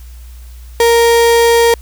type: tone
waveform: 35% pulse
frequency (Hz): 466.2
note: A#4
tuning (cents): 0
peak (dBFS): -5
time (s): 0.8-1.74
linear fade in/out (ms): 2
effects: added 60 Hz sine -30 dBFS peak until 1.81 s + white hiss -46 dBFS RMS until 1.81 s